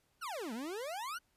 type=exponential two-way sweep; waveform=40% pulse; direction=down then up; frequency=1525 to 211.2 to 1525 Hz; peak=-38 dBFS; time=0.21-1.19 s; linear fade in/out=20 ms; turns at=0.53 s; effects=pink hiss -75 dBFS RMS until 1.36 s + resampled to 32000 Hz